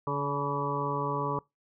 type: harmonic tone with a mistuned harmonic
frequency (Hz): 142.9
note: D3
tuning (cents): -47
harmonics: 1 / 2 / 3 / 4 / 6 / 7 / 8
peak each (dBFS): -34 / -38 / -35 / -39 / -40 / -34 / -34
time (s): 0.07-1.39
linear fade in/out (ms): 2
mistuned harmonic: 7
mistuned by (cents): -31
effects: noise-tail reverb RT60 0.2 s tail -24 dB re dry